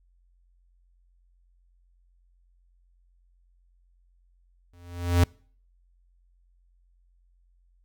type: tone with exponential growth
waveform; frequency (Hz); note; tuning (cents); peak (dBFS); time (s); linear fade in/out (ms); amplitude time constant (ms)
square; 87.31; F2; 0; -15; 4.73-5.24; 5; 110
effects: noise-tail reverb RT60 0.5 s tail -26 dB re dry + added 44 Hz sine -60 dBFS peak until 7.84 s